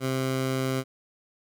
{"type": "tone", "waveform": "15% pulse", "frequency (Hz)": 131.6, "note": "C3", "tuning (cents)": 10, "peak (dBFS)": -19, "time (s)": [0, 0.84], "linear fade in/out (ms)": 50, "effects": []}